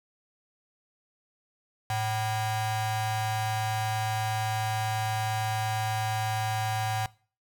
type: ring-modulated tone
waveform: 45% pulse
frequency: 435.9 Hz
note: A4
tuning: 16 cents flat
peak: -24 dBFS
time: 1.9-7.06 s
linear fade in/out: 2 ms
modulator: 327 Hz
effects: noise-tail reverb RT60 0.4 s tail -21 dB re dry